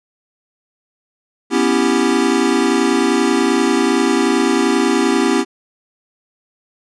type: chord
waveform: square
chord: C# half-diminished seventh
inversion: third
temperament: equal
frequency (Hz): 246.9 / 277.2 / 329.6 / 392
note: B3 / C#4 / E4 / G4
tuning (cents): 0 / 0 / 0 / 0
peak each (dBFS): -19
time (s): 1.5-5.45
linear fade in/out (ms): 50
effects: resampled to 22050 Hz